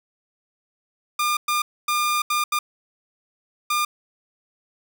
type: tone bursts at uneven times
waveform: sawtooth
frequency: 1205 Hz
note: D6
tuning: 44 cents sharp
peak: -16 dBFS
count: 6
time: 1.19-1.37 / 1.48-1.62 / 1.88-2.22 / 2.3-2.44 / 2.52-2.59 / 3.7-3.85 s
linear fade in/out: 5 ms
effects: none